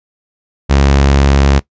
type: tone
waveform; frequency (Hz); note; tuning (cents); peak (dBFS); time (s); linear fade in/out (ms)
sawtooth; 69.3; C#2; 0; -3; 0.69-1.6; 20
effects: noise-tail reverb RT60 0.1 s tail -19 dB re dry + resampled to 16000 Hz